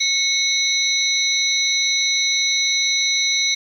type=tone cluster; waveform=sine; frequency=2192 / 3807 / 4053 / 5950 Hz; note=C#7 / A#7 / B7 / F#8; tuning=-20 / +36 / +44 / +9 cents; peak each=-22 dBFS; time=0-3.55 s; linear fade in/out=10 ms; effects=8-bit